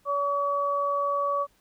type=tone pair together; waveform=sine; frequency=568 / 1136 Hz; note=C#5 / C#6; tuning=+42 / +42 cents; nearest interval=octave; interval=1200 cents; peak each=-28 / -25 dBFS; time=0.05-1.47 s; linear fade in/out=50 ms; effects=pink hiss -65 dBFS RMS until 1.6 s